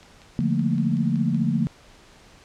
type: click train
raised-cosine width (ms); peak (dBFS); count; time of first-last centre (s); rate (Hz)
0.2; -31; 8; 0.03-1.346; 5.32
type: chord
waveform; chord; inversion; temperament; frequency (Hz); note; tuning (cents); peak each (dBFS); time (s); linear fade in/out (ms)
sine; Bb major seventh; first; just; 145.68 / 174.81 / 218.5 / 233.1; D3 / F3 / A3 / Bb3; -14 / +2 / -12 / 0; -25; 0.39-1.67; 0
effects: pink hiss -51 dBFS RMS until 2.44 s + low-pass 7000 Hz 12 dB/octave